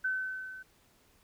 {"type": "tone with level ramp", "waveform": "sine", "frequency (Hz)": 1523, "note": "F#6", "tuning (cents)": 50, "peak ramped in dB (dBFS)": [-27, -44], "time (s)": [0.04, 0.63], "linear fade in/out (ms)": 10, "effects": ["pink hiss -66 dBFS RMS until 1.23 s"]}